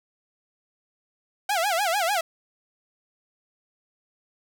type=tone with vibrato; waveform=sawtooth; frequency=740 Hz; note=F#5; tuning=in tune; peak=-18 dBFS; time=1.49-2.21 s; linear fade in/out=5 ms; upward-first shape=sine; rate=6.7 Hz; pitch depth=220 cents each way; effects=none